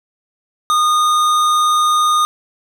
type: tone with hard clipping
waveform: sine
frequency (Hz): 1227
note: D#6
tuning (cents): -25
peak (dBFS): -13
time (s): 0.7-2.25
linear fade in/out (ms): 0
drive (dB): 14
effects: none